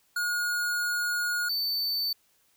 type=tone pair in turn; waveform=square; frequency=1439 / 4540 Hz; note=F#6 / C#8; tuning=-49 / +41 cents; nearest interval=octave + minor sixth; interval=1990 cents; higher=second; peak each=-27 dBFS; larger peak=neither; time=0.16-1.49 / 1.49-2.13 s; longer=first; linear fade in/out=5 ms; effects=white hiss -67 dBFS RMS until 2.56 s